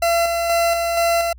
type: tone with tremolo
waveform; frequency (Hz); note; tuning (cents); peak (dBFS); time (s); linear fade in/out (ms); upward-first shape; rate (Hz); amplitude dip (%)
40% pulse; 678; E5; +49; -14; 0.02-1.33; 5; square; 2.1; 35
effects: added 60 Hz sine -39 dBFS peak until 1.38 s